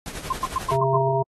pink noise with tremolo, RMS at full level -32 dBFS, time 0.06-0.76 s, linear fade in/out 0 ms, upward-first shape triangle, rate 11 Hz, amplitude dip 70%
sine tone bursts, 1046.5 Hz, C6, in tune, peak -19 dBFS, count 6, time 0.3-0.968 s, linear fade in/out 5 ms, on 28 ms, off 100 ms
harmonic tone, 134.1 Hz, C3, 43 cents sharp, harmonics 1 / 3 / 5 / 7, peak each -24 / -24 / -24 / -24 dBFS, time 0.71-1.23 s, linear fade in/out 10 ms
effects AAC 32 kbps

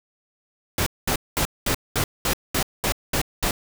pink noise bursts, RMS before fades -22 dBFS, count 10, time 0.78-3.51 s, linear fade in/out 2 ms, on 84 ms, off 210 ms, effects none

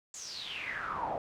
brown noise with band-pass filter sweep, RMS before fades -38 dBFS, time 0.14-1.18 s, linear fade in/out 2 ms, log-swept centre 7300 to 660 Hz, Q 7.9, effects none

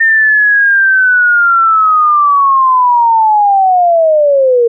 sine linear sweep, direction down, 1817 to 460 Hz, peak -5 dBFS, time 0-4.68 s, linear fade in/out 10 ms, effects none

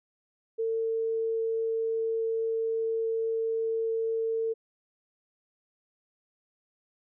sine tone, 450.6 Hz, A4, 41 cents sharp, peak -26 dBFS, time 0.58-4.54 s, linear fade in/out 20 ms, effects none

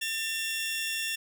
sawtooth tone cluster, 1792 / 2733 / 3421 Hz, A6 / F7 / A7, +31 / -38 / -49 cents, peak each -32 / -29 / -34 dBFS, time 0.01-1.16 s, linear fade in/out 10 ms, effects none

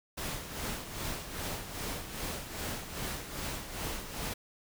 pink noise with tremolo, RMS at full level -36 dBFS, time 0.17-4.34 s, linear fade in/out 10 ms, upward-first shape sine, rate 2.5 Hz, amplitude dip 60%, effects none

